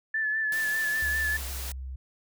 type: tone with vibrato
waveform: sine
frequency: 1743 Hz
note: A6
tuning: 17 cents flat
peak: -25 dBFS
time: 0.14-1.37 s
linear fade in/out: 5 ms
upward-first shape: sine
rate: 5 Hz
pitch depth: 31 cents each way
type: noise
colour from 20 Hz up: white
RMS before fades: -38 dBFS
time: 0.52-1.72 s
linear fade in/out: 2 ms
type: tone with pitch glide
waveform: sine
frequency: 70.4 to 65.31 Hz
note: C#2 to C2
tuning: +27 to -3 cents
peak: -34 dBFS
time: 1.02-1.96 s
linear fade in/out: 5 ms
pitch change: -130 cents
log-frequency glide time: 1.35-1.44 s
effects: none